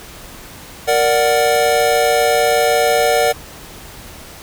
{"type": "chord", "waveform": "square", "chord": "Bb augmented", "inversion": "none", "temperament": "equal", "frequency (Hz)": [466.2, 587.3, 740], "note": ["Bb4", "D5", "F#5"], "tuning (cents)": [0, 0, 0], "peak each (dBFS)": -17, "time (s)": [0.87, 3.33], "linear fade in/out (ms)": 20, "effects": ["pink hiss -36 dBFS RMS until 4.42 s"]}